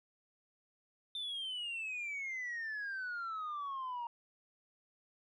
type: exponential sweep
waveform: sine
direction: down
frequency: 3595 to 932.3 Hz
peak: -36 dBFS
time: 1.15-4.07 s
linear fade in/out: 2 ms
effects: tanh soft clip ceiling -36 dBFS